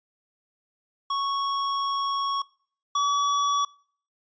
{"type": "tone pair in turn", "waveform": "square", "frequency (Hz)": [1108.7, 1139.9], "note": ["C#6", "C#6"], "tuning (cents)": [0, 48], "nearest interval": "unison", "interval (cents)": 48, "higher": "second", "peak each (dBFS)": [-25, -22], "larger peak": "second", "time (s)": [[1.1, 2.42], [2.95, 3.65]], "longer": "first", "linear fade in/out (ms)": 5, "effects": ["noise-tail reverb RT60 0.5 s tail -23 dB re dry", "resampled to 16000 Hz"]}